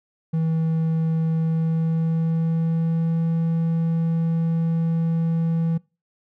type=tone with pitch glide; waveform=triangle; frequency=161.7 to 164.81 Hz; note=E3 to E3; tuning=-33 to 0 cents; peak=-17 dBFS; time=0.33-5.78 s; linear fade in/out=10 ms; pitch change=+33 cents; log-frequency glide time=1.33-3.22 s; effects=noise-tail reverb RT60 0.3 s tail -24 dB re dry